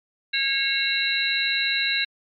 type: tone cluster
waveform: sine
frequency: 1631 / 2179 / 2734 / 3842 / 4023 Hz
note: G#6 / C#7 / F7 / B7 / B7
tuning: -32 / -30 / -37 / -48 / +31 cents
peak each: -27 dBFS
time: 0.33-2.05 s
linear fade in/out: 10 ms
effects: MP3 48 kbps